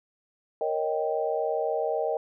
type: chord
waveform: sine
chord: Eb dominant seventh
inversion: second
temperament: equal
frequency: 466.2 / 554.4 / 622.3 / 784 Hz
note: Bb4 / Db5 / Eb5 / G5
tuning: 0 / 0 / 0 / 0 cents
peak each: -29 / -33 / -29 / -32 dBFS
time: 0.61-2.17 s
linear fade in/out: 2 ms
effects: none